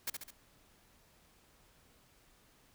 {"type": "noise with echo", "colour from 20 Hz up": "white", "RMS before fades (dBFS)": -36, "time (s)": [0.07, 0.1], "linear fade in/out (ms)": 5, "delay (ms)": 69, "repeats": 3, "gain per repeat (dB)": -5, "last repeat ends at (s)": 0.307, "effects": ["pink hiss -66 dBFS RMS until 2.74 s"]}